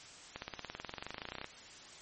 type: accelerating click train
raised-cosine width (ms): 0.3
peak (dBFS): -24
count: 26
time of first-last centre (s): 0.36-1.444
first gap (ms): 61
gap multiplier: 0.97
effects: white hiss -53 dBFS RMS until 2.01 s + MP3 32 kbps